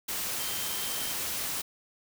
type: tone in noise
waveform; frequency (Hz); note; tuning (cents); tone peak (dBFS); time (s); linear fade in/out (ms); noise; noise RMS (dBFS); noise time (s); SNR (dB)
sine; 3136; G7; 0; -41; 0.39-1.13; 10; white; -33; 0.08-1.62; -11
effects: none